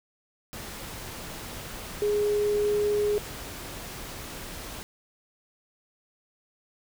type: tone in noise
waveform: sine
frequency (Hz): 415.3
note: G#4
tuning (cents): 0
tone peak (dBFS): -22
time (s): 2.02-3.18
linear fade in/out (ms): 0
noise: pink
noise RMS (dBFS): -39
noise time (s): 0.53-4.83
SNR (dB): +14
effects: none